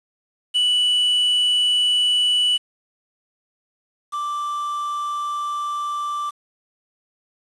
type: tone pair in turn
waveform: triangle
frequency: 2960 / 1174.7 Hz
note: F#7 / D6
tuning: 0 / 0 cents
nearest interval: octave + major third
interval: 1600 cents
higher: first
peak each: -14 / -21 dBFS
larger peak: first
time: 0.54-2.58 / 4.12-6.31 s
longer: second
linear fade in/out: 20 ms
effects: resampled to 24000 Hz + 7-bit